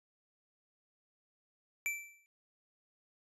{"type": "tone with exponential decay", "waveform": "square", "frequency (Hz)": 2333, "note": "D7", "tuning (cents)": -12, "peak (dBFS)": -31, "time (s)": [1.86, 2.26], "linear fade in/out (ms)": 0, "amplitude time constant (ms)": 85, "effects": ["resampled to 32000 Hz"]}